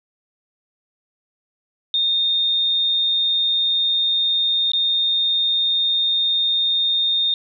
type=tone with dropouts; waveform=sine; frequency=3661 Hz; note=A#7; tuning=32 cents flat; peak=-16 dBFS; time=1.94-7.34 s; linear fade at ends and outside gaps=1 ms; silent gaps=4.718-4.734 s; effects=none